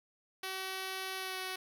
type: tone with pitch glide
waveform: 5% pulse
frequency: 379.2 to 374.2 Hz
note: F#4 to F#4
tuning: +43 to +20 cents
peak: -26 dBFS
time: 0.43-1.56 s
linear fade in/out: 5 ms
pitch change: -23 cents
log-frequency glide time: 1.16-1.39 s
effects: none